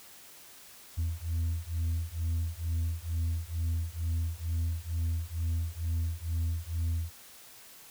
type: beating tone pair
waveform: sine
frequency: 81.9 / 84.1 Hz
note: E2 / E2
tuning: -11 / +35 cents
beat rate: 2.2 Hz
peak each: -30 dBFS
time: 0.97-7.12 s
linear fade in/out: 20 ms
effects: tanh soft clip ceiling -26 dBFS + white hiss -52 dBFS RMS until 7.9 s